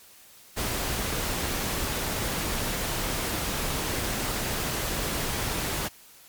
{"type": "noise", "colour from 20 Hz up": "pink", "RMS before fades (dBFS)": -29, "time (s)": [0.56, 5.89], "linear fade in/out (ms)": 20, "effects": ["white hiss -52 dBFS RMS until 6.28 s", "MP3 96 kbps"]}